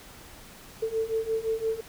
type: beating tone pair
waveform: sine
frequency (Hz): 442.6 / 448.4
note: A4 / A4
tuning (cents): +10 / +33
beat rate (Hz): 5.8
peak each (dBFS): -30 / -28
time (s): 0.82-1.81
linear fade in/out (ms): 10
effects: pink hiss -48 dBFS RMS until 1.88 s